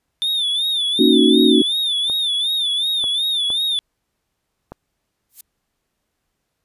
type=tone with vibrato; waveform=triangle; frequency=3565 Hz; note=A7; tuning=22 cents sharp; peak=-16 dBFS; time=0.22-3.79 s; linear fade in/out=0 ms; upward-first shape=sine; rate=2.7 Hz; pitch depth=100 cents each way
type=chord; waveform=sine; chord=D# minor seventh; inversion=second; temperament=equal; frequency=233.1 / 277.2 / 311.1 / 370 Hz; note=A#3 / C#4 / D#4 / F#4; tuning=0 / 0 / 0 / 0 cents; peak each=-16 dBFS; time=0.99-1.62 s; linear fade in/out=5 ms
type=clicks; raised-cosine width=1 ms; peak=-19 dBFS; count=4; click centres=2.098 / 3.041 / 3.503 / 4.72 s
type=noise with exponential growth; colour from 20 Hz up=violet; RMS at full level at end=-29 dBFS; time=5.29-5.41 s; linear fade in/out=5 ms; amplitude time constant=26 ms
effects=pink hiss -74 dBFS RMS until 6.64 s + resampled to 32000 Hz